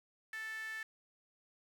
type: tone with high-pass filter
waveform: sawtooth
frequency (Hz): 440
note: A4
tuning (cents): 0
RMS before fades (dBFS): -43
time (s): 0.33-0.83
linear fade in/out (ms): 2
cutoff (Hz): 1800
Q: 9.2
effects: none